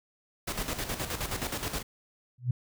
pink noise with tremolo, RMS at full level -32 dBFS, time 0.47-1.83 s, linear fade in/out 10 ms, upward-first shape square, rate 9.5 Hz, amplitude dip 60%
sine tone with exponential growth, 123.7 Hz, B2, 3 cents sharp, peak -20 dBFS, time 2.38-2.51 s, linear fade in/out 5 ms, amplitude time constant 28 ms
effects none

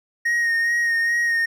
triangle tone with vibrato, 1864.7 Hz, A#6, in tune, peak -16 dBFS, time 0.25-1.46 s, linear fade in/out 10 ms, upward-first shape sine, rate 2.4 Hz, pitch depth 24 cents each way, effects none

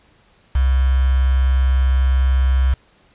sine tone with quantisation, 65.41 Hz, C2, in tune, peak -12 dBFS, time 0.55-2.74 s, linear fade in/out 5 ms, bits 5, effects pink hiss -55 dBFS RMS until 3.14 s + resampled to 8000 Hz

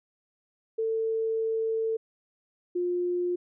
sine tone pair in turn, 446.8 / 354.6 Hz, A4 / F4, +27 / +26 cents, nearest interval major third, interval 401 cents, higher first, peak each -25 dBFS, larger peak neither, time 0.78-1.97 / 2.75-3.36 s, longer first, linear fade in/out 10 ms, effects none

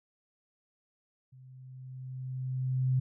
sine tone with level ramp, 129.4 Hz, C3, 19 cents flat, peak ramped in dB -51 to -23 dBFS, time 1.32-3 s, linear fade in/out 10 ms, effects none

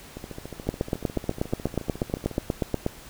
two click trains, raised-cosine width 2 ms, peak -22 / -10 dBFS, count 32 / 19, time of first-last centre 0.17-2.384 / 0.69-2.864 s, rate 14 / 8.28 Hz, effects pink hiss -46 dBFS RMS until 3.09 s

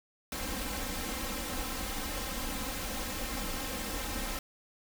pink noise with comb filter, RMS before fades -36 dBFS, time 0.32-4.39 s, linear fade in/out 2 ms, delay 3.8 ms, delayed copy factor +0.85, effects none

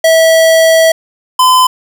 square tone pair in turn, 650 / 1019.7 Hz, E5 / C6, -24 / -45 cents, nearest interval minor sixth, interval 779 cents, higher second, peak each -5 dBFS, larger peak neither, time 0.04-0.92 / 1.39-1.67 s, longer first, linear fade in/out 5 ms, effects none

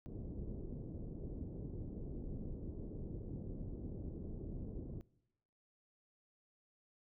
pink low-pass noise, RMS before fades -45 dBFS, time 0.06-5.01 s, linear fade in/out 0 ms, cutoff 410 Hz, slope 24 dB/octave, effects noise-tail reverb RT60 0.9 s tail -22 dB re dry

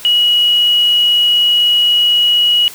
sine tone, 2911 Hz, F#7, 29 cents flat, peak -8 dBFS, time 0.05-2.68 s, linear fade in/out 0 ms, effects white hiss -33 dBFS RMS until 2.74 s

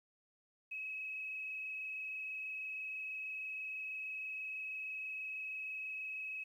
sine tone with frequency modulation, 2565 Hz, E7, 48 cents flat, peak -40 dBFS, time 0.71-6.44 s, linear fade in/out 10 ms, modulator 26.2 Hz, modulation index 1.2, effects 12-bit

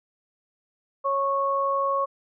sine tone pair together, 551 / 1102 Hz, C#5 / C#6, -11 / -11 cents, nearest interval octave, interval 1200 cents, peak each -26 / -23 dBFS, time 1.04-2.06 s, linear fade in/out 20 ms, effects none

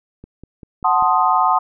click train, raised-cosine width 3 ms, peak -24 dBFS, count 5, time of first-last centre 0.24-1.024 s, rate 5.1 Hz
sine chord, F# diminished seventh, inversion none, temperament equal, 740 / 880 / 1046.5 / 1244.5 Hz, F#5 / A5 / C6 / Eb6, 0 / 0 / 0 / 0 cents, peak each -18 dBFS, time 0.84-1.59 s, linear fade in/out 10 ms
effects none

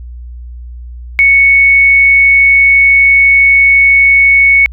sine tone, 2217 Hz, C#7, in tune, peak -3 dBFS, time 1.19-4.66 s, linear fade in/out 0 ms, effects added 60 Hz sine -24 dBFS peak until 4.72 s

